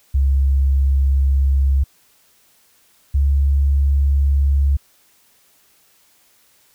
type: tone pair in turn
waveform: sine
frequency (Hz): 68.1 / 69.77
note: C#2 / C#2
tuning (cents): -30 / +12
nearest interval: unison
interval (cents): 42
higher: second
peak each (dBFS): -12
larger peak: neither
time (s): 0.14-1.84 / 3.14-4.77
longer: first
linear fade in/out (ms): 10
effects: white hiss -56 dBFS RMS until 6.74 s